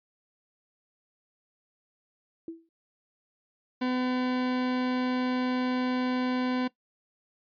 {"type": "tone with exponential decay", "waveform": "sine", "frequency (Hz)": 329.6, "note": "E4", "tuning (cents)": 0, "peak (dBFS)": -31, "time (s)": [2.48, 2.69], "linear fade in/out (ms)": 2, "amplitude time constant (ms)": 44}
{"type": "tone", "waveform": "40% pulse", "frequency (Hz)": 252.7, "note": "B3", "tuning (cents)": 40, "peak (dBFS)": -25, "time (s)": [3.81, 6.68], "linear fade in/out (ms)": 10}
{"effects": ["noise-tail reverb RT60 0.1 s tail -18 dB re dry", "resampled to 11025 Hz"]}